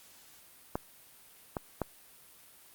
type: clicks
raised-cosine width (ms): 1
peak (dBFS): -17 / -19 / -16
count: 3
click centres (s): 0.755 / 1.568 / 1.817
effects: white hiss -57 dBFS RMS until 2.74 s + Opus 48 kbps